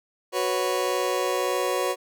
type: chord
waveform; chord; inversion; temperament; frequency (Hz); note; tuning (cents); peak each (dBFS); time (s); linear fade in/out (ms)
30% pulse; F# suspended fourth; none; just; 370 / 493.3 / 555; F#4 / B4 / C#5; 0 / -2 / +2; -25; 0.32-1.96; 50
effects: none